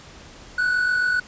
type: tone pair together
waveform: triangle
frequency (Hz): 1474.4 / 1522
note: F#6 / F#6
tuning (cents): -7 / +48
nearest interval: minor second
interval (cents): 55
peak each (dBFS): -17 / -27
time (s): 0.58-1.2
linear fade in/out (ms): 5
effects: pink hiss -44 dBFS RMS until 1.27 s + resampled to 16000 Hz